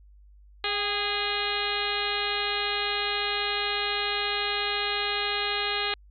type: harmonic tone with a mistuned harmonic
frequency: 411.9 Hz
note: G#4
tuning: 14 cents flat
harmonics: 1 / 2 / 3 / 4 / 5 / 6 / 7 / 8 / 9 / 10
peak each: -35 / -35 / -35 / -35 / -35 / -35 / -35 / -35 / -35 / -35 dBFS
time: 0.64-5.94 s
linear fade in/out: 2 ms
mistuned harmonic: 2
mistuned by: -45 cents
effects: added 50 Hz sine -50 dBFS peak until 6.1 s